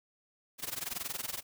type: noise with amplitude modulation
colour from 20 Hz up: white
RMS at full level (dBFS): -35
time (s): 0.58-1.43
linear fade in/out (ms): 50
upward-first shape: sine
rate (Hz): 21.3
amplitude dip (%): 90
effects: none